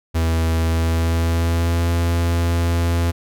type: tone with pitch glide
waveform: 45% pulse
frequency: 81.9 to 84.89 Hz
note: E2 to F2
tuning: -11 to -49 cents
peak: -16 dBFS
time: 0.14-3.12 s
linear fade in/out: 20 ms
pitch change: +62 cents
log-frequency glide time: 0.69-1.9 s
effects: none